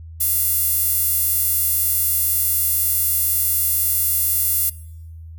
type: tone with high-pass filter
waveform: sawtooth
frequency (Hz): 694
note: F5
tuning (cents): -11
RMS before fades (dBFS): -19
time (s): 0.2-4.7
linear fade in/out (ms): 10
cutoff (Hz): 12000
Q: 1.7
effects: noise-tail reverb RT60 0.9 s tail -21 dB re dry + added 81 Hz sine -34 dBFS peak until 5.38 s